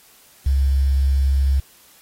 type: tone with quantisation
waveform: sine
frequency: 68 Hz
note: C#2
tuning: 33 cents flat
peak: -14 dBFS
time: 0.46-1.6 s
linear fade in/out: 5 ms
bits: 7
effects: white hiss -51 dBFS RMS until 2.01 s + AAC 48 kbps